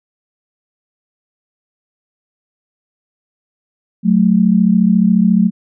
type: tone pair together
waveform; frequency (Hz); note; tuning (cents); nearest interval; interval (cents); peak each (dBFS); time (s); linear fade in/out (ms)
sine; 184.88 / 219.1; F#3 / A3; -1 / -7; minor third; 294; -11; 4.03-5.51; 50
effects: none